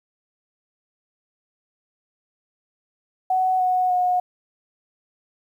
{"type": "tone with pitch steps", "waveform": "sine", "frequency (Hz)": [746, 735.3, 724.8], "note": ["F#5", "F#5", "F#5"], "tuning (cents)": [14, -11, -36], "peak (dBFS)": -17, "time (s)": [3.3, 4.2], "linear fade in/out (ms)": 5, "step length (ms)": 300, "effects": ["9-bit"]}